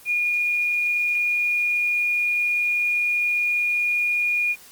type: tone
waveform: sine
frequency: 2435 Hz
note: D#7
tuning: 38 cents flat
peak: -19 dBFS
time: 0.05-4.56 s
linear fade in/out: 50 ms
effects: white hiss -47 dBFS RMS until 4.71 s + Opus 24 kbps

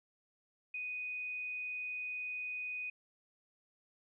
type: tone with hard clipping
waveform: triangle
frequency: 2489 Hz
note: D#7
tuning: in tune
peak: -38 dBFS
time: 0.74-2.9 s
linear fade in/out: 5 ms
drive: 3 dB
effects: resampled to 24000 Hz

